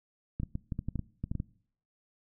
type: clicks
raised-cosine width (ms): 5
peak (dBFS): -21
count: 12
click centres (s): 0.4 / 0.433 / 0.554 / 0.722 / 0.791 / 0.886 / 0.957 / 0.993 / 1.24 / 1.315 / 1.353 / 1.401
effects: noise-tail reverb RT60 0.6 s tail -22 dB re dry